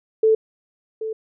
sine tone with echo, 440 Hz, A4, in tune, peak -12 dBFS, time 0.23-0.35 s, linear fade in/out 5 ms, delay 780 ms, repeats 1, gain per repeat -12 dB, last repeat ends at 1.13 s, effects none

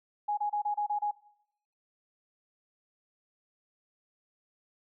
sine tone bursts, 830.6 Hz, G#5, in tune, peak -27 dBFS, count 7, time 0.28-1.113 s, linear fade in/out 10 ms, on 95 ms, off 28 ms, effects noise-tail reverb RT60 0.8 s tail -21 dB re dry

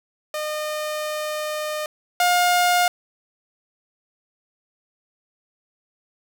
sawtooth tone pair in turn, 609 / 711.5 Hz, D#5 / F5, -37 / +32 cents, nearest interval minor third, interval 269 cents, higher second, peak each -21 / -12 dBFS, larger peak second, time 0.34-1.86 / 2.2-2.88 s, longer first, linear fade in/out 2 ms, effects none

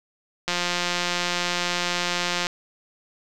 click train, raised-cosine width 0.2 ms, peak -7 dBFS, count 351, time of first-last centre 0.48-2.469 s, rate 176 Hz, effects none

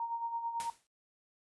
sine tone with tremolo, 929 Hz, A#5, 6 cents flat, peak -32 dBFS, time 0-0.7 s, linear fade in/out 2 ms, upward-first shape sine, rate 9.1 Hz, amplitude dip 60%
white noise with exponential decay, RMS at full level -40 dBFS, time 0.6-0.87 s, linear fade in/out 0 ms, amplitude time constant 58 ms
effects noise-tail reverb RT60 0.2 s tail -23 dB re dry + resampled to 24000 Hz

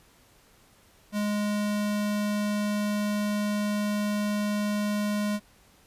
square tone, 207.7 Hz, G#3, in tune, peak -26 dBFS, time 1.12-5.4 s, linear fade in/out 50 ms, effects pink hiss -59 dBFS RMS until 5.86 s + resampled to 32000 Hz

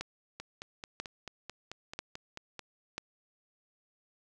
two click trains, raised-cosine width 0.2 ms, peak -19 / -24 dBFS, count 4 / 11, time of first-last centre 0.01-2.98 / 0.4-2.593 s, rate 1.01 / 4.56 Hz, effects none

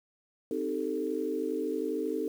sine chord, A half-diminished seventh, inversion first, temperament equal with one note detuned, 261.6 / 311.1 / 392 / 444.6 Hz, C4 / Eb4 / G4 / A4, 0 / 0 / 0 / +18 cents, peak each -37 / -34 / -36 / -33 dBFS, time 0.51-2.28 s, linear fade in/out 2 ms, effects 9-bit

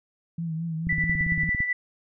sine tone with vibrato, 163.6 Hz, E3, 13 cents flat, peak -27 dBFS, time 0.38-1.49 s, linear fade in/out 5 ms, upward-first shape triangle, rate 4.6 Hz, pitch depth 63 cents each way
click train, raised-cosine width 5 ms, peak -19 dBFS, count 14, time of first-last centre 0.87-1.604 s, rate 17.7 Hz
sine tone with tremolo, 1975.5 Hz, B6, in tune, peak -21 dBFS, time 0.89-1.73 s, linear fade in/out 5 ms, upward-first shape sine, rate 10 Hz, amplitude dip 55%
effects none

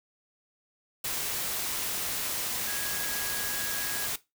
sine tone in noise, 1653 Hz, G#6, 9 cents flat, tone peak -38 dBFS, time 2.67-4.07 s, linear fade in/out 5 ms, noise white, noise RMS -32 dBFS, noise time 1.04-4.16 s, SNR -9 dB, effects noise-tail reverb RT60 0.2 s tail -17 dB re dry

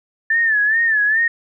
sine tone with vibrato, 1760 Hz, A6, in tune, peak -13 dBFS, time 0.3-1.28 s, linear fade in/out 5 ms, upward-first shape sine, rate 2.4 Hz, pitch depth 96 cents each way, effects none

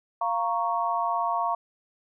sine chord, Bb minor, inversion second, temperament equal with one note detuned, 695.6 / 932.3 / 1108.7 Hz, F5 / Bb5 / Db6, -7 / 0 / 0 cents, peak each -28 dBFS, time 0.21-1.55 s, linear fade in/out 5 ms, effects none

